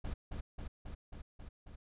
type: noise with echo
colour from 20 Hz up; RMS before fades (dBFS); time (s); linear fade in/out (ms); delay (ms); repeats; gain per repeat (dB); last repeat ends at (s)
brown; -38; 0.04-0.14; 10; 270; 6; -2; 1.76
effects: resampled to 8000 Hz